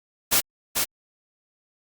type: noise with echo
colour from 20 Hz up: white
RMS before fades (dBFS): -19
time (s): 0.31-0.41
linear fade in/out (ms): 20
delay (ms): 440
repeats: 1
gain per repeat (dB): -4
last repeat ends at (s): 0.85
effects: Opus 48 kbps